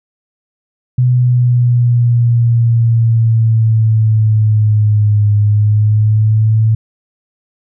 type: exponential two-way sweep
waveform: sine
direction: down then up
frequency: 125.3 to 103.83 to 111 Hz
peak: -7 dBFS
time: 0.98-6.75 s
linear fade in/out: 5 ms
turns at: 5.34 s
effects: none